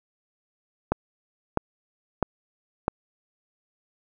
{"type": "click train", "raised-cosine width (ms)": 1, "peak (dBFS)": -7, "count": 4, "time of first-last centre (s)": [0.92, 2.881], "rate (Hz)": 1.53, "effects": []}